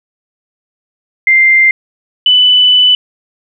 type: tone pair in turn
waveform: sine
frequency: 2093 / 2991 Hz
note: C7 / F#7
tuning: 0 / +18 cents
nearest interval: tritone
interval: 618 cents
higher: second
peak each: -4 dBFS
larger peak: neither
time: 1.27-1.71 / 2.26-2.95 s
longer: second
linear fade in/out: 2 ms
effects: none